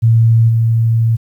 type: tone with level steps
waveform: sine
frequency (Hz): 114.1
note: A#2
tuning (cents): -37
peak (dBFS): -6 / -9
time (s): 0.02-1.17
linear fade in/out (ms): 20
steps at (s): 0.48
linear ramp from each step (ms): 20
effects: 8-bit